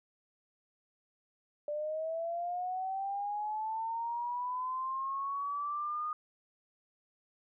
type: linear sweep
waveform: sine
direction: up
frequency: 587.3 to 1232 Hz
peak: -33 dBFS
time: 1.68-6.13 s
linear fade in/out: 2 ms
effects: none